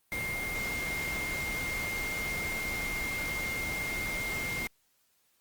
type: tone in noise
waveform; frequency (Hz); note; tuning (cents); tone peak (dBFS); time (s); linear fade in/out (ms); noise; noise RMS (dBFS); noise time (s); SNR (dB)
sine; 2118; C7; +21; -33; 0.12-4.67; 0; pink; -38; 0.12-4.67; +2
effects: white hiss -71 dBFS RMS until 5.4 s + Opus 32 kbps